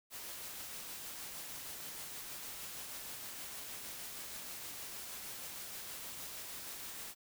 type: noise with tremolo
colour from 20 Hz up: white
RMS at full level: -45 dBFS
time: 0.1-7.15 s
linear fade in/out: 50 ms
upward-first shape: triangle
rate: 6.4 Hz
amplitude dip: 25%
effects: none